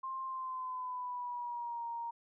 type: tone with pitch glide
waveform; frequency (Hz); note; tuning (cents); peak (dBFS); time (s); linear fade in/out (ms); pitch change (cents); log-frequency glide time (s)
sine; 1055 to 934.5; C6 to A#5; +14 to +4; -37; 0.03-2.11; 10; -210; 0.25-1.85
effects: none